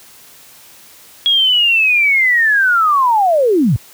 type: linear sweep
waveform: sine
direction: down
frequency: 3324 to 98 Hz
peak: -9 dBFS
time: 1.26-3.76 s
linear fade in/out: 0 ms
effects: white hiss -42 dBFS RMS until 3.93 s + high-pass 60 Hz 12 dB/octave